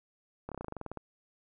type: slowing click train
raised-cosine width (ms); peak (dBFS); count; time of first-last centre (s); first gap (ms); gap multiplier
1; -25; 13; 0.49-0.973; 27; 1.07
effects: none